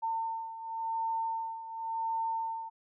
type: beating tone pair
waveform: sine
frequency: 903 / 903.92 Hz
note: A5 / A5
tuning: +45 / +46 cents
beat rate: 0.92 Hz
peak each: -33 / -38 dBFS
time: 0.02-2.7 s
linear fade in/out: 20 ms
effects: none